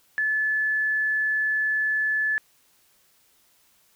sine tone, 1730 Hz, A6, 30 cents flat, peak -21 dBFS, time 0.18-2.38 s, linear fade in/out 0 ms, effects white hiss -62 dBFS RMS until 3.95 s

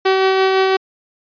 sawtooth tone with tremolo, 381.3 Hz, G4, 48 cents flat, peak -7 dBFS, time 0.05-0.77 s, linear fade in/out 10 ms, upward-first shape sine, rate 5.9 Hz, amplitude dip 25%, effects resampled to 11025 Hz

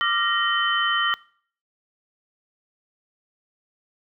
sine tone cluster, 1182 / 1380 / 1872 / 3056 Hz, D6 / F6 / A#6 / G7, +11 / -21 / +7 / -45 cents, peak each -25 dBFS, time 0.01-1.14 s, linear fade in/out 0 ms, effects noise-tail reverb RT60 0.5 s tail -21 dB re dry

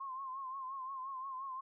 sine tone with vibrato, 1061 Hz, C6, 24 cents sharp, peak -40 dBFS, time 0-1.61 s, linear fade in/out 10 ms, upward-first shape triangle, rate 5.7 Hz, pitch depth 78 cents each way, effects none

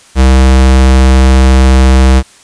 square tone, 65.3 Hz, C2, 3 cents flat, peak -3 dBFS, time 0.15-2.23 s, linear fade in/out 50 ms, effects white hiss -40 dBFS RMS until 2.43 s + resampled to 22050 Hz

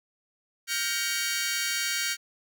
15% pulse chord, G half-diminished seventh, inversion third, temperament just, 1411.2 / 1568 / 1881.6 / 2258 Hz, F6 / G6 / Bb6 / Db7, +18 / 0 / +16 / +31 cents, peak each -28 / -26 / -28 / -24 dBFS, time 0.67-2.17 s, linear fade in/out 50 ms, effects none

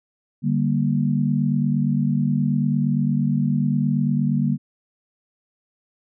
sine chord, G minor, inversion second, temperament just, 147 / 196 / 235.2 Hz, D3 / G3 / Bb3, +2 / 0 / +16 cents, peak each -21 / -23 / -22 dBFS, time 0.42-4.58 s, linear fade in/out 50 ms, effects none

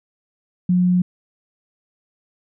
sine tone, 180 Hz, F#3, 47 cents flat, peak -13 dBFS, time 0.69-1.02 s, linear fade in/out 5 ms, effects none

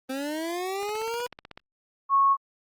25% pulse linear sweep, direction up, 258.1 to 493.1 Hz, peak -25 dBFS, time 0.09-1.27 s, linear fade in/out 10 ms
click train, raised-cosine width 0.3 ms, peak -25 dBFS, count 13, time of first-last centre 0.83-1.575 s, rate 16.1 Hz
sine tone, 1100 Hz, C#6, 14 cents flat, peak -17 dBFS, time 2.09-2.37 s, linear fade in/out 50 ms
effects Opus 24 kbps

